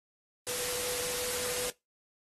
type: tone in noise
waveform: sine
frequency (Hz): 493.9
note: B4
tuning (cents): 0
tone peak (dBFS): -39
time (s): 0.47-1.7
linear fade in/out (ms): 0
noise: white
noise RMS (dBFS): -34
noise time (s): 0.47-1.7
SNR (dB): -8
effects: noise-tail reverb RT60 0.2 s tail -22 dB re dry + AAC 32 kbps